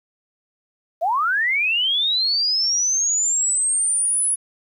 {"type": "linear sweep", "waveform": "sine", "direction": "up", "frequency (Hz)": [622.3, 10390], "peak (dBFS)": -17, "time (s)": [1.01, 4.36], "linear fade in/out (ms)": 20, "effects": ["9-bit"]}